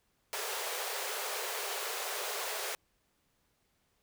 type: high-pass noise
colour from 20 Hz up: pink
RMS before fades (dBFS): -37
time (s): 0.33-2.75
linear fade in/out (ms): 0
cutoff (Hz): 390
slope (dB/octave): 96
effects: pink hiss -75 dBFS RMS until 4.02 s